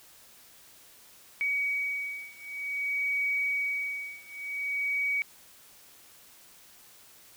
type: beating tone pair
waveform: sine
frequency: 2261 / 2261.53 Hz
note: C#7 / C#7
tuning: +34 / +34 cents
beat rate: 0.53 Hz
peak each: -31 / -32 dBFS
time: 1.41-5.22 s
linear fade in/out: 0 ms
effects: white hiss -55 dBFS RMS until 7.36 s